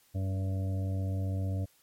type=harmonic tone with a mistuned harmonic; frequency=95.8 Hz; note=G2; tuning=39 cents flat; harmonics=1 / 2 / 3 / 5 / 6 / 7; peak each=-29 / -41 / -42 / -49 / -47 / -49 dBFS; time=0.14-1.66 s; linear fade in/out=20 ms; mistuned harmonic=3; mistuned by=-15 cents; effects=white hiss -65 dBFS RMS until 1.82 s + MP3 64 kbps